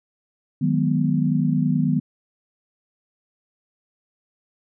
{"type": "chord", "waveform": "sine", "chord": "G# minor seventh", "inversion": "second", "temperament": "equal", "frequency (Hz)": [155.56, 185, 207.7, 246.9], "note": ["D#3", "F#3", "G#3", "B3"], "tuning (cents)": [0, 0, 0, 0], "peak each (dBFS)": [-21, -24, -27, -22], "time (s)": [0.61, 2], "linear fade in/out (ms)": 10, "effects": []}